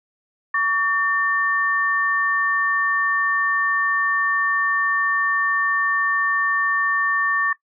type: tone pair together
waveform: sine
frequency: 1133.9 / 1800 Hz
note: C#6 / A6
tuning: +39 / +39 cents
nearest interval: minor sixth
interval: 800 cents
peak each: -21 / -20 dBFS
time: 0.54-7.53 s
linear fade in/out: 5 ms
effects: noise-tail reverb RT60 0.1 s tail -19 dB re dry